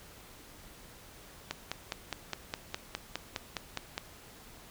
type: click train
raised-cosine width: 0.2 ms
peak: -16 dBFS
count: 13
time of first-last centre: 1.51-3.979 s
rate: 4.86 Hz
effects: pink hiss -53 dBFS RMS until 4.7 s